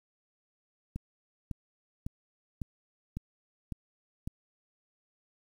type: click train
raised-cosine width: 5 ms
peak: -23 dBFS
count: 7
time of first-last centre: 0.96-4.275 s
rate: 1.81 Hz
effects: 9-bit